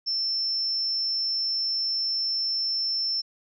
sine tone, 5350 Hz, E8, 25 cents sharp, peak -24 dBFS, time 0.06-3.22 s, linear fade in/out 20 ms, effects none

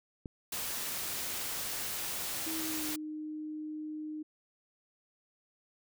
click, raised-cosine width 3 ms, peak -28 dBFS, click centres 0.258 s
white noise, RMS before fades -37 dBFS, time 0.52-2.96 s, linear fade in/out 5 ms
sine tone with pitch glide, 320 to 307 Hz, D#4 to D#4, +49 to -23 cents, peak -37 dBFS, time 2.46-4.23 s, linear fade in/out 10 ms, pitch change -72 cents, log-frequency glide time 2.59-2.85 s
effects none

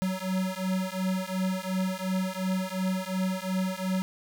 square beating tone pair, 185.9 / 188.7 Hz, F#3 / F#3, +8 / +34 cents, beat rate 2.8 Hz, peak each -31 dBFS, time 0.02-4.02 s, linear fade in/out 0 ms, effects none

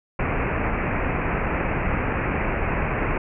pink low-pass noise, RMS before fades -24 dBFS, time 0.19-3.18 s, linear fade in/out 5 ms, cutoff 2600 Hz, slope 96 dB/octave, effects none

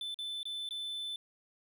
triangle tone with dropouts, 3520 Hz, A7, in tune, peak -35 dBFS, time 0.01-1.16 s, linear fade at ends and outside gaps 2 ms, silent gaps 0.144-0.188 / 0.431-0.454 / 0.69-0.708 s, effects none

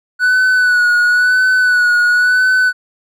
triangle tone with vibrato, 1480 Hz, F#6, in tune, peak -7 dBFS, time 0.19-2.73 s, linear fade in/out 50 ms, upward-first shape sine, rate 0.97 Hz, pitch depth 37 cents each way, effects none

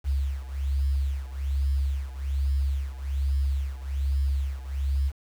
sine beating tone pair, 68.3 / 69.5 Hz, C#2 / C#2, -25 / +5 cents, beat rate 1.2 Hz, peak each -25 / -28 dBFS, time 0.04-5.12 s, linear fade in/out 50 ms, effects tanh soft clip ceiling -16 dBFS + 8-bit

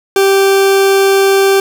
40% pulse tone, 390.7 Hz, G4, 6 cents flat, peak -6 dBFS, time 0.16-1.6 s, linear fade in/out 2 ms, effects none

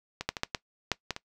clicks, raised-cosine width 0.2 ms, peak -16 / -10 / -16 / -10 / -12 / -8 / -13 / -19 dBFS, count 8, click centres 0.21 / 0.29 / 0.368 / 0.434 / 0.548 / 0.917 / 1.107 / 1.164 s, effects noise-tail reverb RT60 0.1 s tail -20 dB re dry

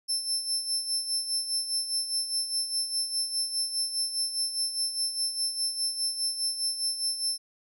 30% pulse tone with tremolo, 5310 Hz, E8, 12 cents sharp, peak -21 dBFS, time 0.08-7.38 s, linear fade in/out 20 ms, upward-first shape sine, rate 4.9 Hz, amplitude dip 65%, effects none

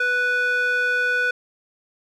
square tone with band-pass filter, 493.9 Hz, B4, in tune, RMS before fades -21 dBFS, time 0-1.31 s, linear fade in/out 5 ms, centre 1700 Hz, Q 5.2, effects none

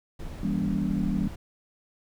brown noise, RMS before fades -36 dBFS, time 0.19-1.36 s, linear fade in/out 10 ms
sine chord, E diminished seventh, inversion none, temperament just, 164.81 / 197.78 / 237.3 / 284.8 Hz, E3 / G3 / Bb3 / Db4, 0 / +16 / +31 / +47 cents, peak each -31 / -27 / -32 / -33 dBFS, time 0.43-1.28 s, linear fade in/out 5 ms
effects none

